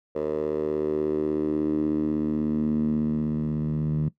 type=tone with band-pass filter sweep; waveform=10% pulse; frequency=76.4 Hz; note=D#2; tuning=31 cents flat; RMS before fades=-25 dBFS; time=0.15-4.09 s; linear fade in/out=10 ms; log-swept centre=490 to 160 Hz; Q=4.3; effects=noise-tail reverb RT60 0.1 s tail -17 dB re dry